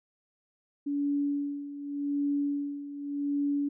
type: tone with tremolo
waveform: sine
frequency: 285.6 Hz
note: D4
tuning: 48 cents flat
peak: -25 dBFS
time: 0.86-3.69 s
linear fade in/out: 10 ms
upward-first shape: sine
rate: 0.86 Hz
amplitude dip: 75%
effects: none